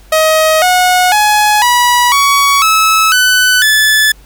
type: tone with pitch steps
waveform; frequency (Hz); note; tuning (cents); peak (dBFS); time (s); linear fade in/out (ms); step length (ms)
sawtooth; 631 / 729 / 842.3 / 973.1 / 1124.3 / 1299 / 1500.8 / 1733.9; D#5 / F#5 / G#5 / B5 / C#6 / E6 / F#6 / A6; +24 / -26 / +24 / -26 / +24 / -26 / +24 / -26; -3; 0.12-4.12; 5; 500
effects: added 48 Hz sine -38 dBFS peak until 4.25 s + pink hiss -45 dBFS RMS until 4.25 s